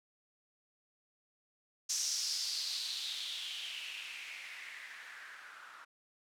violet noise with low-pass filter sweep, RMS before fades -41 dBFS, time 1.89-5.85 s, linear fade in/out 10 ms, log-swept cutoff 6000 to 1300 Hz, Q 4.4, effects none

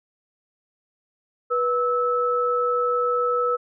sine tone pair together, 488.6 / 1304.4 Hz, B4 / E6, -19 / -19 cents, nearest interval octave + perfect fourth, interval 1700 cents, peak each -22 dBFS, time 1.5-3.57 s, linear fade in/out 20 ms, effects none

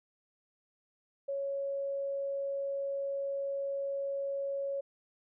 sine tone, 554.4 Hz, C#5, in tune, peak -32 dBFS, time 1.28-4.81 s, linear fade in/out 10 ms, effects none

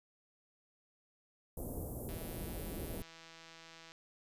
pink band-stop noise, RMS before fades -42 dBFS, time 1.57-3.02 s, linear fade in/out 2 ms, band 650 to 11000 Hz, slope 24 dB/octave
click train, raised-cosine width 0.2 ms, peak -37 dBFS, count 301, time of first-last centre 2.09-3.919 s, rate 164 Hz
effects resampled to 32000 Hz

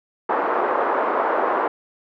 white band-pass noise, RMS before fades -21 dBFS, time 0.29-1.68 s, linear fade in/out 5 ms, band 350 to 1200 Hz, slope 24 dB/octave, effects none

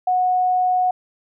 sine tone, 733 Hz, F#5, 16 cents flat, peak -15 dBFS, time 0.07-0.91 s, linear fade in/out 5 ms, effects none

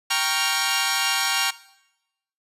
10% pulse chord, G half-diminished seventh, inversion none, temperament equal, 784 / 932.3 / 1108.7 / 1396.9 Hz, G5 / Bb5 / Db6 / F6, 0 / 0 / 0 / 0 cents, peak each -18 dBFS, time 0.1-1.51 s, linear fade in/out 10 ms, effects noise-tail reverb RT60 0.9 s tail -19 dB re dry + resampled to 32000 Hz

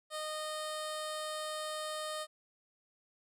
10% pulse tone with notch filter, 616 Hz, D#5, 17 cents flat, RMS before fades -39 dBFS, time 0.1-2.27 s, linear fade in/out 50 ms, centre 2300 Hz, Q 1.1, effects low-pass 11000 Hz 12 dB/octave

